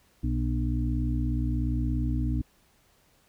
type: harmonic tone with a mistuned harmonic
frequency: 61.1 Hz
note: B1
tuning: 18 cents flat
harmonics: 1 / 2 / 4 / 5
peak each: -27 / -30 / -33 / -34 dBFS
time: 0.23-2.42 s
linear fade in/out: 10 ms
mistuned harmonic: 5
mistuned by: -24 cents
effects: pink hiss -64 dBFS RMS until 3.28 s